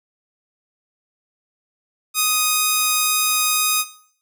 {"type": "tone", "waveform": "5% pulse", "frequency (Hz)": 1246, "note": "D#6", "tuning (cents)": 2, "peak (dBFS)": -4, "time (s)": [2.14, 3.85], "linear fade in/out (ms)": 50, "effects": ["noise-tail reverb RT60 0.6 s tail -17 dB re dry"]}